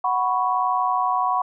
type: chord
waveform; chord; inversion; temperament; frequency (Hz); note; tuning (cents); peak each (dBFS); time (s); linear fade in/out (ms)
sine; F# suspended fourth; none; equal; 740 / 987.8 / 1108.7; F#5 / B5 / C#6; 0 / 0 / 0; -23; 0.04-1.42; 5
effects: none